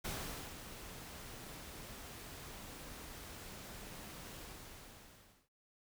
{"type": "noise with ADSR envelope", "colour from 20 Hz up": "pink", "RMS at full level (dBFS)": -41, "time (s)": [0.04, 5.49], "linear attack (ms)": 12, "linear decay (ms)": 490, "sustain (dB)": -9, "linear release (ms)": 1100, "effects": []}